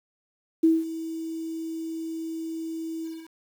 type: tone with ADSR envelope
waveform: sine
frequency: 324.4 Hz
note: E4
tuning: 28 cents flat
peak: -14 dBFS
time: 0.63-3.3 s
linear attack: 10 ms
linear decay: 200 ms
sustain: -16 dB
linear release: 260 ms
effects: 8-bit